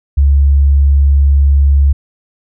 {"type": "tone", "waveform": "sine", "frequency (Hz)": 70, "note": "C#2", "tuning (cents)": 18, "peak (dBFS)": -5, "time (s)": [0.17, 1.93], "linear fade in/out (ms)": 10, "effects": []}